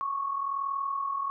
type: tone pair together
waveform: sine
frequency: 1100 / 1141.1 Hz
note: C#6 / C#6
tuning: -14 / +50 cents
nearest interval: minor second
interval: 64 cents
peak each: -29 / -36 dBFS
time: 0.01-1.3 s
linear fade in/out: 0 ms
effects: none